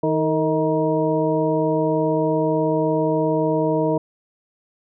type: harmonic tone with a mistuned harmonic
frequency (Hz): 157.9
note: D#3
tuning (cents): +26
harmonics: 1 / 2 / 3 / 4 / 6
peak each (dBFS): -25 / -22 / -22 / -23 / -27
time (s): 0.03-3.98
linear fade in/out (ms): 5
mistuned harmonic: 3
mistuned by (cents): -54
effects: none